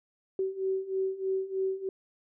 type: beating tone pair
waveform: sine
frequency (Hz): 380 / 383.2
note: F#4 / G4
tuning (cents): +46 / -39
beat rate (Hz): 3.2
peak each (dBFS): -33 / -30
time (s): 0.39-1.89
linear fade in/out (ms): 2
effects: none